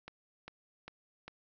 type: click train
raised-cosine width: 0.3 ms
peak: -29 dBFS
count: 4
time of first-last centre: 0.08-1.28 s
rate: 2.5 Hz
effects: resampled to 16000 Hz